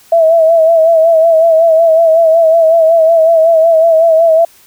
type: tone with vibrato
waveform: sine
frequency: 654 Hz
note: E5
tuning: 14 cents flat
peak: -4 dBFS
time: 0.12-4.45 s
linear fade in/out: 5 ms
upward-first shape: sine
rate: 5.4 Hz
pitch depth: 51 cents each way
effects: white hiss -44 dBFS RMS until 4.66 s